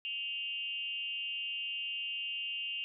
sine tone with frequency modulation, 2794 Hz, F7, in tune, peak -35 dBFS, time 0.05-2.84 s, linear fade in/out 0 ms, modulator 258 Hz, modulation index 0.7, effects none

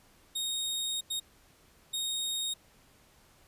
sawtooth tone bursts at uneven times, 3729 Hz, A#7, in tune, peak -28 dBFS, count 3, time 0.35-1.01 / 1.1-1.2 / 1.93-2.54 s, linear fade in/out 10 ms, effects pink hiss -62 dBFS RMS until 3.47 s + resampled to 32000 Hz

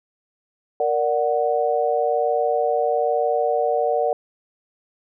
sine chord, Bb augmented, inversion none, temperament equal, 466.2 / 587.3 / 740 Hz, Bb4 / D5 / F#5, 0 / 0 / 0 cents, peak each -22 dBFS, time 0.8-4.13 s, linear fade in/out 2 ms, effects none

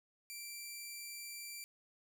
10% pulse tone, 2349 Hz, D7, in tune, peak -36 dBFS, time 0.3-1.64 s, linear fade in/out 0 ms, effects none

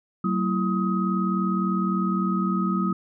sine tone cluster, 188.1 / 227.9 / 331.5 / 1261 Hz, F#3 / A#3 / E4 / D#6, +29 / -39 / +10 / +23 cents, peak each -23 / -29 / -31 / -28 dBFS, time 0.24-2.93 s, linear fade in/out 5 ms, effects none

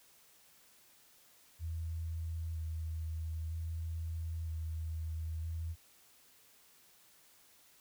sine tone with vibrato, 81.1 Hz, E2, 28 cents flat, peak -36 dBFS, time 1.59-5.76 s, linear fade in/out 50 ms, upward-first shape square, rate 0.52 Hz, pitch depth 18 cents each way, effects white hiss -64 dBFS RMS until 7.8 s

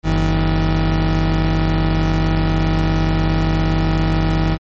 30% pulse tone pair together, 47.45 / 159.6 Hz, F#1 / D#3, +44 / +44 cents, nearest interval octave + major sixth, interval 2100 cents, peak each -14 dBFS, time 0.03-4.58 s, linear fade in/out 50 ms, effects low-pass 5000 Hz 12 dB/octave + MP3 32 kbps

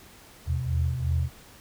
sine tone cluster, 79.8 / 82.7 / 126.8 Hz, D#2 / E2 / B2, +44 / +6 / +46 cents, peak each -28 dBFS, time 0.46-1.3 s, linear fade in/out 50 ms, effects pink hiss -51 dBFS RMS until 1.6 s

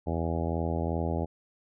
harmonic tone, 82.7 Hz, E2, 6 cents sharp, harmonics 1 / 2 / 3 / 4 / 5 / 6 / 7 / 8 / 9 / 10, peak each -31 / -34 / -36 / -37 / -38 / -39 / -39 / -40 / -41 / -41 dBFS, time 0.06-1.26 s, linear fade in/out 20 ms, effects none

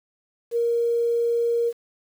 sine tone, 469.4 Hz, A#4, 12 cents sharp, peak -19 dBFS, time 0.51-1.73 s, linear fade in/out 50 ms, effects 8-bit

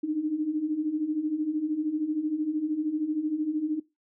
sine beating tone pair, 297.1 / 310.1 Hz, D4 / D#4, +20 / -6 cents, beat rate 13 Hz, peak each -31 / -27 dBFS, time 0.03-3.8 s, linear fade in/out 10 ms, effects noise-tail reverb RT60 0.2 s tail -19 dB re dry

